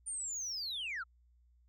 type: linear sweep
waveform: sine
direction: down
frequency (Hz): 9160 to 1246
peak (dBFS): -35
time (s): 0.06-1.04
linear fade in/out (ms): 20
effects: tanh soft clip ceiling -35 dBFS + added 60 Hz sine -64 dBFS peak until 1.68 s